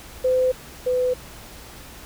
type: tone pair in turn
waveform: sine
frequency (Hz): 511 / 502.2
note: C5 / B4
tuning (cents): -41 / +29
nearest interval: unison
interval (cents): 30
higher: first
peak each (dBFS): -16 / -18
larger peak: first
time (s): 0.24-0.52 / 0.86-1.14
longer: neither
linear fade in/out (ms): 10
effects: added 60 Hz sine -48 dBFS peak until 2.05 s + pink hiss -42 dBFS RMS until 2.05 s